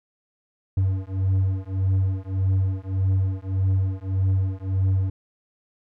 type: beating tone pair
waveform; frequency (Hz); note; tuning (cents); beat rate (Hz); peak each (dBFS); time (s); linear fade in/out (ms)
triangle; 94.5 / 96.2; F#2 / G2; +37 / -32; 1.7; -21; 0.77-5.1; 5
effects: none